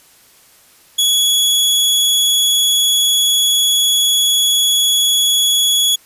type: tone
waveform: sawtooth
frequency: 3369 Hz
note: G#7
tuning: 24 cents sharp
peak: -8 dBFS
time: 0.98-5.96 s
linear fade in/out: 10 ms
effects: white hiss -48 dBFS RMS until 6.05 s + resampled to 32000 Hz